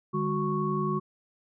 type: tone cluster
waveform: sine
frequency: 151.5 / 202.8 / 368.1 / 1107 Hz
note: D#3 / G#3 / F#4 / C#6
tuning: -46 / -41 / -9 / -3 cents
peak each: -31 dBFS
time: 0.13-1 s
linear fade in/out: 20 ms
effects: none